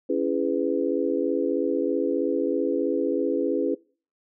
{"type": "chord", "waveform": "sine", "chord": "C# minor seventh", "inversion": "none", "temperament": "just", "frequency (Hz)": [277.2, 332.6, 415.8, 498.9], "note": ["C#4", "E4", "G#4", "B4"], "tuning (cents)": [0, 16, 2, 17], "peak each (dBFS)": -27, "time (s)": [0.09, 3.75], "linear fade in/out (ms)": 10, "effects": ["noise-tail reverb RT60 0.4 s tail -23 dB re dry"]}